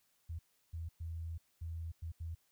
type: tone bursts at uneven times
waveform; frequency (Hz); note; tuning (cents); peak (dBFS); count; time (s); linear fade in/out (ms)
sine; 82.41; E2; 0; -39; 6; 0.29-0.39 / 0.73-0.89 / 1-1.38 / 1.61-1.92 / 2.02-2.12 / 2.2-2.35; 10
effects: white hiss -75 dBFS RMS until 2.51 s